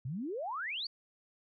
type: exponential sweep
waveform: sine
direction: up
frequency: 116.54 to 4736 Hz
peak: -35 dBFS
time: 0.05-0.87 s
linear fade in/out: 5 ms
effects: none